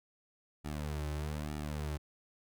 sawtooth tone with flanger, 75 Hz, D2, 37 cents sharp, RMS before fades -38 dBFS, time 0.64-1.98 s, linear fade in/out 20 ms, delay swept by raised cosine 1.9 to 4.3 ms, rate 1.1 Hz, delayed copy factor -1, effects none

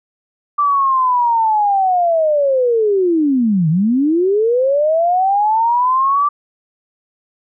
sine linear two-way sweep, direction down then up, 1174.7 to 150.6 to 1174.7 Hz, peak -11 dBFS, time 0.58-6.29 s, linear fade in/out 10 ms, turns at 3.69 s, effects none

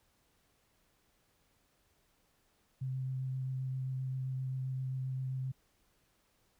sine tone with vibrato, 130.81 Hz, C3, in tune, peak -34 dBFS, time 2.81-5.52 s, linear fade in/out 10 ms, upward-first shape triangle, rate 7.6 Hz, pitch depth 14 cents each way, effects pink hiss -73 dBFS RMS until 6.59 s

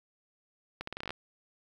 accelerating click train, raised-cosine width 0.3 ms, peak -21 dBFS, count 10, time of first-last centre 0.81-1.106 s, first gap 64 ms, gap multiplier 0.82, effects 9-bit

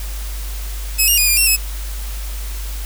5% pulse tone with pitch steps, 2571 / 2832 / 2466 / 2410 / 2718 / 2579 Hz, E7 / F7 / D#7 / D7 / F7 / E7, -44 / +23 / -16 / +44 / -48 / -39 cents, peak -3 dBFS, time 0.98-1.568 s, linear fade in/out 20 ms, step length 98 ms, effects added 50 Hz sine -23 dBFS peak until 2.85 s + white hiss -34 dBFS RMS until 2.85 s

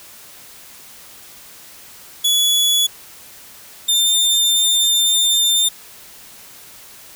sawtooth tone pair in turn, 3400 / 3602 Hz, G#7 / A7, +40 / +40 cents, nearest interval minor second, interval 100 cents, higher second, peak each -10 dBFS, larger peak neither, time 2.24-2.87 / 3.88-5.69 s, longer second, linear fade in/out 10 ms, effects white hiss -41 dBFS RMS until 7.15 s

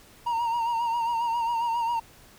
triangle tone with vibrato, 932.3 Hz, A#5, in tune, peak -22 dBFS, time 0.26-2 s, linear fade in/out 10 ms, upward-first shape sine, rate 7.4 Hz, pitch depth 48 cents each way, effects pink hiss -53 dBFS RMS until 2.38 s

